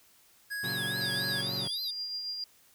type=tone; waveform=square; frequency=1661.2 Hz; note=G#6; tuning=in tune; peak=-34 dBFS; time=0.5-1.42 s; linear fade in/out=20 ms
type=chord; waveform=sawtooth; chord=F# major; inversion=first; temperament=equal; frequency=116.54 / 138.59 / 185 Hz; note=A#2 / C#3 / F#3; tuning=0 / 0 / 0 cents; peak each=-37 dBFS; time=0.63-1.68 s; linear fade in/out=10 ms
type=tone with vibrato; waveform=square; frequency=3705 Hz; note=A#7; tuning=11 cents flat; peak=-36 dBFS; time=0.64-1.91 s; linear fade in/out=10 ms; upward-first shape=triangle; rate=3.6 Hz; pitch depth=230 cents each way
type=tone with tremolo; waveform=sine; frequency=4800 Hz; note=D8; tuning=37 cents sharp; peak=-32 dBFS; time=1.01-2.44 s; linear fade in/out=2 ms; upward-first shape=triangle; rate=7.2 Hz; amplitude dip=40%
effects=white hiss -62 dBFS RMS until 2.74 s